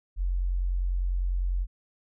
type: tone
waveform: sine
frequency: 45 Hz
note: F#1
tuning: 47 cents flat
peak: -24 dBFS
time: 0.16-1.67 s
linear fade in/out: 50 ms
effects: none